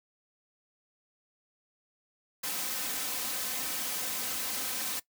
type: noise with comb filter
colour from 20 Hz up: white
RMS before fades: -34 dBFS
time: 2.43-5 s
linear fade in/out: 10 ms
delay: 3.9 ms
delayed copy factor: +0.6
effects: noise-tail reverb RT60 0.1 s tail -19 dB re dry + high-pass 100 Hz 12 dB/octave